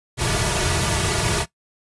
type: noise with comb filter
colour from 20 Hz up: pink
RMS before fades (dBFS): -21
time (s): 0.17-1.46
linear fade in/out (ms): 50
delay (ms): 3.8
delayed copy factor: -0.95
effects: noise-tail reverb RT60 0.1 s tail -17 dB re dry + resampled to 24000 Hz